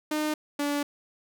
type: tone pair in turn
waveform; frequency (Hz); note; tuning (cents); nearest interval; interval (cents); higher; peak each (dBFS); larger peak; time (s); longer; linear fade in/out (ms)
sawtooth; 304.8 / 288.7; D#4 / D4; -36 / -30; minor second; 94; first; -22 / -22; neither; 0.11-0.34 / 0.59-0.83; second; 5
effects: none